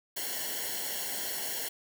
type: noise with comb filter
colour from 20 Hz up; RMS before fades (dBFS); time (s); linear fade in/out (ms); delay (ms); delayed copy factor
white; -35; 0.16-1.69; 10; 0.81; -0.85
effects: none